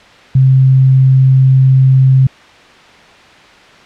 sine tone, 132.1 Hz, C3, 17 cents sharp, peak -4 dBFS, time 0.35-2.27 s, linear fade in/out 5 ms, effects white hiss -39 dBFS RMS until 3.85 s + low-pass 3000 Hz 12 dB/octave

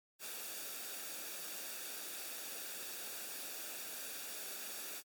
white noise with comb filter, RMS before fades -45 dBFS, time 0.19-5.03 s, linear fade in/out 50 ms, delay 0.97 ms, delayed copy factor -0.5, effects high-pass 200 Hz 12 dB/octave + MP3 96 kbps

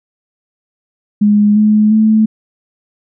sine tone with pitch steps, 207.7 / 212.7 / 217.8 Hz, G#3 / G#3 / A3, 0 / +42 / -17 cents, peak -6 dBFS, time 1.21-2.26 s, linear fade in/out 10 ms, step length 350 ms, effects none

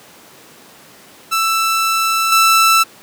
sawtooth tone with level steps, 1326 Hz, E6, 10 cents sharp, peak -10 / -5 dBFS, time 1.31-2.84 s, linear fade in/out 20 ms, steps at 2.32 s, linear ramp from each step 2 ms, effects pink hiss -42 dBFS RMS until 3.02 s + high-pass 200 Hz 12 dB/octave

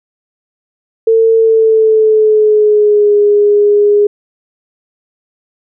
sine tone with pitch glide, 450.1 to 412.7 Hz, A4 to G#4, +39 to -11 cents, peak -5 dBFS, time 1.07-4.07 s, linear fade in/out 5 ms, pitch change -150 cents, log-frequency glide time 1.36-3.15 s, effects none

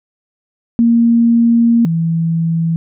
sine tone pair in turn, 233.1 / 164.83 Hz, A#3 / E3, 0 / 0 cents, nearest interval tritone, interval 600 cents, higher first, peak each -7 / -12 dBFS, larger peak first, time 0.79-1.85 / 1.85-2.76 s, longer first, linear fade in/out 0 ms, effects none

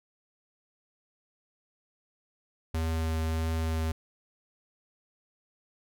square tone with vibrato, 80.6 Hz, E2, 38 cents flat, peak -28 dBFS, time 2.74-3.92 s, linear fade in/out 5 ms, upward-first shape triangle, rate 1.6 Hz, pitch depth 10 cents each way, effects none

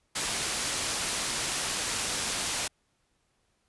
white low-pass noise, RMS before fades -31 dBFS, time 0.15-2.68 s, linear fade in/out 10 ms, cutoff 9800 Hz, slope 12 dB/octave, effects pink hiss -73 dBFS RMS until 3.68 s + resampled to 24000 Hz

